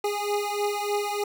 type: beating tone pair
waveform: 25% pulse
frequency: 410.1 / 413.4 Hz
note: G#4 / G#4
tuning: -22 / -8 cents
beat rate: 3.3 Hz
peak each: -24 / -25 dBFS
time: 0.04-1.24 s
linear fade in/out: 5 ms
effects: none